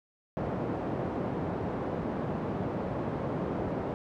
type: band-pass noise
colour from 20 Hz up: pink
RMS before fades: -33 dBFS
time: 0.37-3.94 s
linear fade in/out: 0 ms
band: 130 to 740 Hz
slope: 12 dB/octave
effects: none